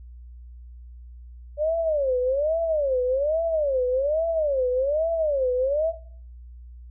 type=tone with vibrato; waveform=sine; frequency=576 Hz; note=D5; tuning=34 cents flat; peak=-20 dBFS; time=1.57-5.94 s; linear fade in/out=50 ms; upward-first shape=sine; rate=1.2 Hz; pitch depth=250 cents each way; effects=noise-tail reverb RT60 0.5 s tail -17 dB re dry + added 60 Hz sine -40 dBFS peak until 6.9 s